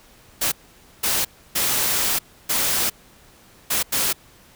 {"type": "noise bursts at uneven times", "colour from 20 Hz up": "white", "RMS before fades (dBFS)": -21, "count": 6, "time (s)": [[0.41, 0.52], [1.03, 1.25], [1.55, 2.19], [2.49, 2.9], [3.7, 3.83], [3.92, 4.13]], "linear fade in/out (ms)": 10, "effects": ["pink hiss -51 dBFS RMS until 4.55 s"]}